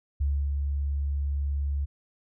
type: tone with ADSR envelope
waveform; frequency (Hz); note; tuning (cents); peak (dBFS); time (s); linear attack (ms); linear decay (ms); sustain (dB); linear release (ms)
sine; 70.7; C#2; +35; -22; 0.2-1.86; 12; 280; -3; 20
effects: none